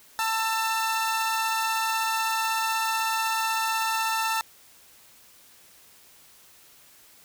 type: tone pair together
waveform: sawtooth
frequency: 892.7 / 1331 Hz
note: A5 / E6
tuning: +25 / +16 cents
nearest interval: perfect fifth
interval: 691 cents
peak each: -22 / -25 dBFS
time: 0.19-4.41 s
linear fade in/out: 0 ms
effects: white hiss -54 dBFS RMS until 7.24 s